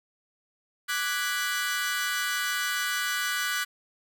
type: chord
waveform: sawtooth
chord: G# half-diminished seventh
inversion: second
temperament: equal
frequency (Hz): 1174.7 / 1480 / 1661.2 / 1975.5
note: D6 / F#6 / G#6 / B6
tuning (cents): 0 / 0 / 0 / 0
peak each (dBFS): -31 / -26 / -31 / -30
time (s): 0.88-3.65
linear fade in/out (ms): 20
effects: none